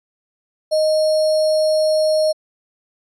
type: tone with sample-and-hold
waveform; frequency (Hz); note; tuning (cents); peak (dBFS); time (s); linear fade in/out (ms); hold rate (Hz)
sine; 622.3; D#5; 0; -13; 0.71-2.33; 20; 4900
effects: resampled to 22050 Hz